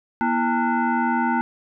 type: tone with frequency modulation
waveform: sine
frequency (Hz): 330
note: E4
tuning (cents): +2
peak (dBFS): -18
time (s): 0.21-1.41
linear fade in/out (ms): 0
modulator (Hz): 570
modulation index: 1.9
effects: none